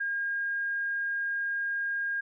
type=tone; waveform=sine; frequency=1619 Hz; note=G#6; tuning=45 cents flat; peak=-28 dBFS; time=0-2.21 s; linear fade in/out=10 ms; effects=none